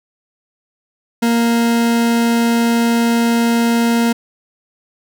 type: tone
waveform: 40% pulse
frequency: 233.1 Hz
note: A#3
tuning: in tune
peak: -11 dBFS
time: 1.22-4.13 s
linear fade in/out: 10 ms
effects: none